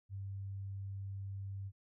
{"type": "tone", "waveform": "sine", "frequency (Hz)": 98, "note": "G2", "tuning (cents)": 0, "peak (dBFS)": -40, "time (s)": [0.09, 1.72], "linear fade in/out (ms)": 50, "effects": []}